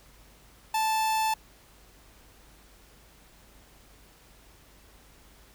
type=tone; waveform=45% pulse; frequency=878 Hz; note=A5; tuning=4 cents flat; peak=-24 dBFS; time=0.74-1.34 s; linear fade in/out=5 ms; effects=added 50 Hz sine -58 dBFS peak until 5.54 s + pink hiss -57 dBFS RMS until 5.54 s